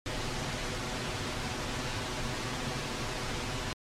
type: noise with comb filter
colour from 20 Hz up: pink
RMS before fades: -34 dBFS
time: 0.06-3.73 s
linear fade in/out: 0 ms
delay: 8 ms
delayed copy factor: +0.55
effects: low-pass 6000 Hz 12 dB/octave + MP3 64 kbps